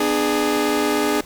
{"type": "chord", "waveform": "sawtooth", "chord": "G# diminished", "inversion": "first", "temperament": "just", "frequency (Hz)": [249.2, 299, 415.3], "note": ["B3", "D4", "G#4"], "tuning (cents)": [16, 31, 0], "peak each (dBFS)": [-22, -17, -17], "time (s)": [0, 1.21], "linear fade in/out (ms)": 5, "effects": ["pink hiss -43 dBFS RMS until 1.25 s"]}